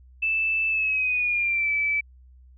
sine tone with pitch glide, 2637 to 2309 Hz, E7 to D7, 0 to -30 cents, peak -21 dBFS, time 0.22-2.01 s, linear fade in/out 10 ms, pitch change -230 cents, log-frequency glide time 0.69-1.71 s, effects added 63 Hz sine -48 dBFS peak until 2.57 s

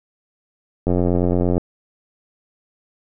click train, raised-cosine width 2 ms, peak -6 dBFS, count 64, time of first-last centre 0.87-1.579 s, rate 88.8 Hz, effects none

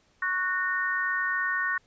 sine chord, F# major, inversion second, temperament equal with one note detuned, 1108.7 / 1480 / 1836.9 Hz, C#6 / F#6 / A#6, 0 / 0 / -26 cents, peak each -32 / -29 / -28 dBFS, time 0.22-1.78 s, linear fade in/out 5 ms, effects pink hiss -65 dBFS RMS until 1.86 s + resampled to 16000 Hz

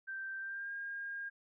sine tone with pitch glide, 1565 to 1616.5 Hz, G6 to G#6, -3 to -47 cents, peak -39 dBFS, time 0.07-1.3 s, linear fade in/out 20 ms, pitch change +56 cents, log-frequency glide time 0.39-0.72 s, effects none

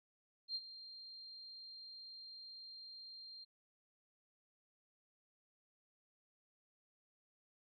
sine tone with ADSR envelope, 4186 Hz, C8, in tune, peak -36 dBFS, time 0.48-3.45 s, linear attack 70 ms, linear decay 47 ms, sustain -14 dB, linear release 19 ms, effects MP3 32 kbps

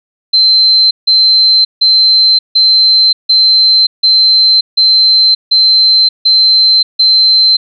sine tone bursts, 4100 Hz, C8, 36 cents flat, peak -4 dBFS, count 10, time 0.33-7.57 s, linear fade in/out 10 ms, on 580 ms, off 160 ms, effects none

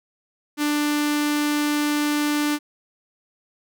sawtooth tone with notch filter, 295.6 Hz, D4, 11 cents sharp, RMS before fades -22 dBFS, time 0.57-2.59 s, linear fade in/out 50 ms, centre 650 Hz, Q 1.3, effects none

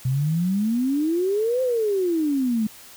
sine exponential two-way sweep, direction up then down, 124.6 to 523.3 to 210.4 Hz, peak -19 dBFS, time 0.05-2.67 s, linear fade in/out 5 ms, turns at 1.62 s, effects white hiss -45 dBFS RMS until 2.96 s

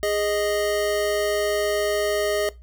square tone pair together, 413.1 / 622.3 Hz, G#4 / D#5, -9 / 0 cents, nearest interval perfect fifth, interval 709 cents, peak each -25 / -24 dBFS, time 0.03-2.49 s, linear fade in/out 0 ms, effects noise-tail reverb RT60 0.2 s tail -18 dB re dry + added 60 Hz sine -42 dBFS peak until 2.62 s

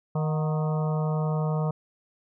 harmonic tone with a mistuned harmonic, 155.56 Hz, D#3, in tune, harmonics 1 / 3 / 4 / 5 / 6 / 7 / 8, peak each -24 / -34 / -36 / -38 / -40 / -41 / -42 dBFS, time 0.15-1.71 s, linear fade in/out 5 ms, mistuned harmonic 5, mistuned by -81 cents, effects none

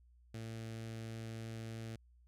sawtooth tone with notch filter, 112.9 Hz, A2, 45 cents sharp, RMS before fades -45 dBFS, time 0.34-1.96 s, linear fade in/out 5 ms, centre 990 Hz, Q 1.4, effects added 60 Hz sine -62 dBFS peak until 2.27 s + low-pass 11000 Hz 12 dB/octave

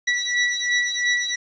sawtooth beating tone pair, 1950 / 1952.9 Hz, B6 / B6, -23 / -20 cents, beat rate 2.9 Hz, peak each -19 dBFS, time 0.07-1.36 s, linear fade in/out 10 ms, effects resampled to 16000 Hz + 8-bit

